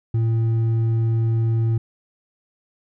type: tone with hard clipping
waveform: sine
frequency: 113.6 Hz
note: A#2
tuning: 44 cents flat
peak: -18 dBFS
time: 0.14-1.78 s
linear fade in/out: 5 ms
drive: 4 dB
effects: none